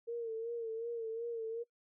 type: tone with vibrato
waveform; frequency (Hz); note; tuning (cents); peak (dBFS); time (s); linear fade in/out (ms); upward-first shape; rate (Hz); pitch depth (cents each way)
sine; 458.3; A#4; -29; -36; 0.07-1.64; 20; sine; 2.7; 53
effects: noise-tail reverb RT60 0.1 s tail -22 dB re dry